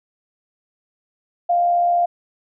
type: tone with frequency modulation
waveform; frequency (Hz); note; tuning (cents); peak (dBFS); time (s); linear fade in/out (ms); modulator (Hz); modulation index
sine; 698.5; F5; 0; -14; 1.49-2.06; 10; 75.4; 0.23
effects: none